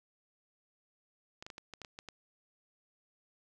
clicks, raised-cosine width 0.2 ms, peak -28 dBFS, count 9, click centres 1.425 / 1.465 / 1.502 / 1.581 / 1.737 / 1.817 / 1.848 / 1.989 / 2.087 s, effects none

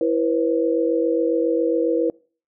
sine tone cluster, 330.9 / 483.7 / 531 Hz, E4 / B4 / C5, +7 / -36 / +25 cents, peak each -21 / -20 / -25 dBFS, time 0.01-2.1 s, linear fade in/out 2 ms, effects noise-tail reverb RT60 0.4 s tail -25 dB re dry

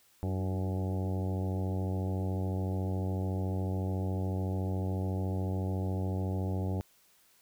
harmonic tone with a mistuned harmonic, 93.9 Hz, F#2, 26 cents sharp, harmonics 1 / 2 / 3 / 4 / 5 / 6 / 7 / 8 / 9, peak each -31 / -37 / -41 / -43 / -45 / -47 / -48 / -49 / -50 dBFS, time 0.23-6.81 s, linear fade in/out 0 ms, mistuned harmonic 3, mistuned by +47 cents, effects white hiss -65 dBFS RMS until 7.41 s

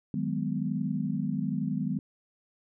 sine chord, G# minor seventh, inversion second, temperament just, 155.74 / 186.89 / 207.7 / 249.2 Hz, D#3 / F#3 / G#3 / B3, +2 / +18 / 0 / +16 cents, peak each -33 dBFS, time 0.14-1.99 s, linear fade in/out 2 ms, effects none

